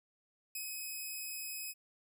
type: tone with ADSR envelope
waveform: 5% pulse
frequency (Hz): 2538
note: D#7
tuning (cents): +34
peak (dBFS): -29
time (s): 0.55-1.74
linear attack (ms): 4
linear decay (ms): 88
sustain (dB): -2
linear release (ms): 38
effects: none